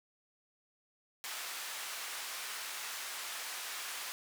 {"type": "band-pass noise", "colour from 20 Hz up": "pink", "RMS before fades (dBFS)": -42, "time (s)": [1.24, 4.12], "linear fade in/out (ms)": 0, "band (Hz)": [1200, 16000], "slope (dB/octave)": 12, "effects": []}